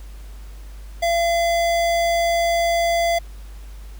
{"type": "tone with notch filter", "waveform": "square", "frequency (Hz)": 680, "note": "F5", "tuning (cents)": -46, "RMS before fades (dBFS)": -19, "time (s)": [1.02, 3.19], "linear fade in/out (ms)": 10, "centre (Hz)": 12000, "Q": 1.3, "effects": ["added 50 Hz sine -34 dBFS peak until 3.99 s", "pink hiss -50 dBFS RMS until 3.99 s"]}